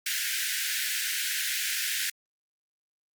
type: high-pass noise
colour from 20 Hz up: pink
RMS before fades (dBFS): -30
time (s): 0.06-2.1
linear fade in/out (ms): 5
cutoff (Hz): 1500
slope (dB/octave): 96
effects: Opus 48 kbps